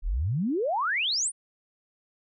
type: exponential sweep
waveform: sine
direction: up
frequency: 32.7 to 9956 Hz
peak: -24 dBFS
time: 0.02-1.32 s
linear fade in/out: 50 ms
effects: none